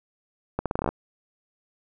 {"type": "accelerating click train", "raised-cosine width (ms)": 1, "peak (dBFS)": -11, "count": 10, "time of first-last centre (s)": [0.59, 0.89], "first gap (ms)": 67, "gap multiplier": 0.81, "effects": []}